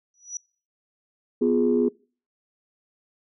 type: tone with exponential growth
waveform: sine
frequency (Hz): 5870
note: F#8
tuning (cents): -15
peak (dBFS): -26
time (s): 0.14-0.37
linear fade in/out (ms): 1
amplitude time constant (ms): 48
type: chord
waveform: sine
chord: F diminished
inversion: second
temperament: equal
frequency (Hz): 246.9 / 349.2 / 415.3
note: Cb4 / F4 / Ab4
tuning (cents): 0 / 0 / 0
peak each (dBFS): -21 / -24 / -21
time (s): 1.41-1.89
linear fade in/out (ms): 10
effects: noise-tail reverb RT60 0.4 s tail -24 dB re dry + tanh soft clip ceiling -10 dBFS

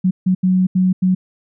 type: tone bursts at uneven times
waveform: sine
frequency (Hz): 185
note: F#3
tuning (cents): 0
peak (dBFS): -11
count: 5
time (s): 0.04-0.11 / 0.26-0.35 / 0.43-0.67 / 0.75-0.93 / 1.02-1.15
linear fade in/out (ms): 10
effects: none

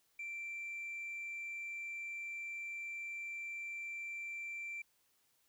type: tone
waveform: sine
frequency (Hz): 2349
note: D7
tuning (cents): 0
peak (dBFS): -39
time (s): 0.19-4.82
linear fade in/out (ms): 5
effects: tanh soft clip ceiling -39 dBFS + white hiss -75 dBFS RMS until 5.48 s

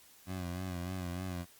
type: tone with vibrato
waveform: 20% pulse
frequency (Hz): 90.5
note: F#2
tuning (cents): -38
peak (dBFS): -32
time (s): 0.26-1.46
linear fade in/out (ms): 50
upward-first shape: sine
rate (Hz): 3.3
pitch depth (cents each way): 65
effects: white hiss -60 dBFS RMS until 1.59 s + Opus 48 kbps

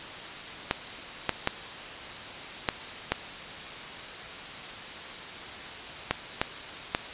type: clicks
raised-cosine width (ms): 0.3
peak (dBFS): -7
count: 8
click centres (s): 0.711 / 1.293 / 1.474 / 2.688 / 3.12 / 6.11 / 6.415 / 6.949
effects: white hiss -39 dBFS RMS until 7.13 s + resampled to 8000 Hz

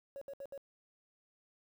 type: tone bursts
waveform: triangle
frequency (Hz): 554.4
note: C#5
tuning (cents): 0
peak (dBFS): -39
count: 4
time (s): 0.16-0.577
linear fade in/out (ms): 0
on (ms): 54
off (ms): 67
effects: tanh soft clip ceiling -39 dBFS + 11-bit

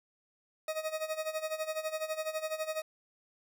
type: tone with tremolo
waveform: 40% pulse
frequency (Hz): 628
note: D#5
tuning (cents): +16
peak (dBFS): -30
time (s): 0.68-2.82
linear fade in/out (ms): 2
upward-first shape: sine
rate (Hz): 12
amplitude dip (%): 80
effects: 12-bit

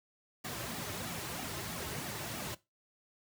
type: noise with flanger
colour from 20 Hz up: pink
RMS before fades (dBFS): -40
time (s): 0.44-2.55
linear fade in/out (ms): 10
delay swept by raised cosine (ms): 1.9 to 4.3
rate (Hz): 3.1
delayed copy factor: -0.65
effects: noise-tail reverb RT60 0.2 s tail -17 dB re dry + high-pass 80 Hz 12 dB/octave

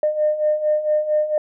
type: beating tone pair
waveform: sine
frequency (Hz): 604 / 608.4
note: D5 / D#5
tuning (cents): +48 / -39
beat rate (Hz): 4.4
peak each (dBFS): -22 / -17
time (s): 0.03-1.38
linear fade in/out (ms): 2
effects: tanh soft clip ceiling -9 dBFS

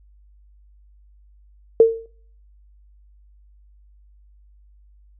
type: tone with exponential decay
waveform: sine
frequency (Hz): 453.6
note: A#4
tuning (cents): -47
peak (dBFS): -4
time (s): 1.8-2.06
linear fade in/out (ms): 2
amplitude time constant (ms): 56
effects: noise-tail reverb RT60 0.5 s tail -21 dB re dry + added 50 Hz sine -49 dBFS peak until 5.19 s

